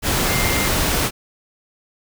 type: tone in noise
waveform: sine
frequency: 2100 Hz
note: C7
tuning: 6 cents sharp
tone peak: -25 dBFS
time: 0.26-0.7 s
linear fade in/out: 50 ms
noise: pink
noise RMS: -19 dBFS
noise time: 0.02-1.11 s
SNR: -9 dB
effects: none